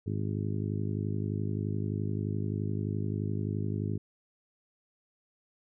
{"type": "harmonic tone", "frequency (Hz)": 51.6, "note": "G#1", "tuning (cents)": -10, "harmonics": [2, 3, 4, 5, 6, 7, 8], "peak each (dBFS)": [-32, -36, -38, -40, -42, -43, -44], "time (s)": [0.06, 3.98], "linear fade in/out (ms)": 10, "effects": []}